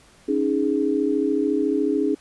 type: chord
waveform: sine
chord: C# suspended second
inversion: none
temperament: equal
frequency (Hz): 277.2 / 311.1 / 415.3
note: C#4 / D#4 / G#4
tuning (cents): 0 / 0 / 0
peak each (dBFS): -23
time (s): 0.28-2.15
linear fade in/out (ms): 10
effects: pink hiss -53 dBFS RMS until 2.2 s + resampled to 24000 Hz